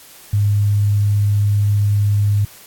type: tone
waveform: sine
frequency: 102.6 Hz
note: G#2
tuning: 21 cents flat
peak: -12 dBFS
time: 0.33-2.45 s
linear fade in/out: 5 ms
effects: white hiss -42 dBFS RMS until 2.66 s + AAC 64 kbps